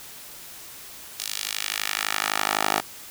10% pulse tone with high-pass filter sweep, 51.9 Hz, G#1, in tune, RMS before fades -27 dBFS, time 1.18-2.81 s, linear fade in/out 20 ms, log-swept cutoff 4500 to 660 Hz, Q 0.97, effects white hiss -42 dBFS RMS until 3.1 s

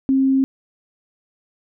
sine tone, 267.4 Hz, C4, 38 cents sharp, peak -13 dBFS, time 0.09-0.44 s, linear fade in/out 0 ms, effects none

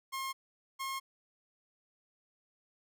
sawtooth tone pair in turn, 1070 / 1075 Hz, C6 / C6, +38 / +47 cents, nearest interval unison, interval 9 cents, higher second, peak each -32 / -32 dBFS, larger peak neither, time 0.12-0.33 / 0.79-1 s, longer neither, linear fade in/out 20 ms, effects none

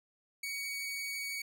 sawtooth tone, 2247 Hz, C#7, 23 cents sharp, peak -33 dBFS, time 0.43-1.42 s, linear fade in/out 5 ms, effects none

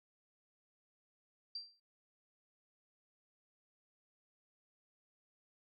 sine tone with exponential decay, 4710 Hz, D8, 4 cents sharp, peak -38 dBFS, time 1.55-1.8 s, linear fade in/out 5 ms, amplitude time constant 53 ms, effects none

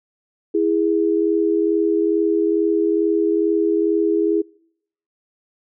sine tone pair together, 329.6 / 411.9 Hz, E4 / G#4, 0 / -14 cents, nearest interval major third, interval 386 cents, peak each -18 dBFS, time 0.54-4.42 s, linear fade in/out 10 ms, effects noise-tail reverb RT60 0.7 s tail -26 dB re dry

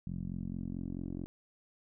10% pulse tone with low-pass filter sweep, 44.57 Hz, F1, 36 cents sharp, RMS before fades -39 dBFS, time 0.07-1.26 s, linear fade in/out 0 ms, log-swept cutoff 180 to 330 Hz, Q 2.5, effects none

